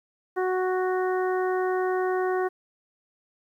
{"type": "harmonic tone", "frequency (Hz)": 370, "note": "F#4", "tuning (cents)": 0, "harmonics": [1, 2, 3, 4, 5], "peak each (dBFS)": [-24, -30, -34, -36, -38], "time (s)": [0.36, 2.49], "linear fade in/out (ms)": 20, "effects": ["10-bit"]}